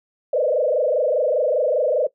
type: tone with frequency modulation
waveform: sine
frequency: 554.4 Hz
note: C#5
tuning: in tune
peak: -16 dBFS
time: 0.33-2.07 s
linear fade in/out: 5 ms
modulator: 25 Hz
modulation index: 2.9
effects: noise-tail reverb RT60 0.1 s tail -19 dB re dry